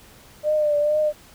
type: tone with vibrato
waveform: sine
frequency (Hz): 599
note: D5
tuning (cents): +34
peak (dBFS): -17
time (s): 0.43-1.13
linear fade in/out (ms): 50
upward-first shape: triangle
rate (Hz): 2.2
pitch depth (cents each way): 45
effects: pink hiss -49 dBFS RMS until 1.34 s